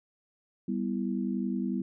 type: chord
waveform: sine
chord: E minor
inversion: first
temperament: equal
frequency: 196 / 246.9 / 329.6 Hz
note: G3 / B3 / E4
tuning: 0 / 0 / 0 cents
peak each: -31 / -32 / -36 dBFS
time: 0.68-1.82 s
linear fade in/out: 5 ms
effects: none